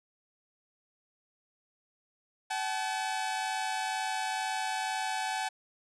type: tone pair together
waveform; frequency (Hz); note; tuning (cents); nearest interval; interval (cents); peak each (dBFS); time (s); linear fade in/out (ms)
sawtooth; 760 / 862.1; F#5 / A5; +46 / -36; major second; 218; -30 / -30; 2.5-5.49; 10
effects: resampled to 24000 Hz